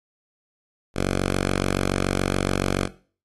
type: tone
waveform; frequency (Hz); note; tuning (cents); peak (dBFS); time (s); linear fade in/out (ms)
5% pulse; 47.04; F#1; +29; -10; 0.94-2.89; 50
effects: noise-tail reverb RT60 0.4 s tail -17 dB re dry + AAC 32 kbps